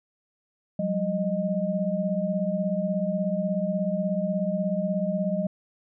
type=tone cluster; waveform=sine; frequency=180.6 / 197.1 / 618 Hz; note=F#3 / G3 / D#5; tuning=-42 / +10 / -12 cents; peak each=-28 dBFS; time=0.79-5.47 s; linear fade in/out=5 ms; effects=none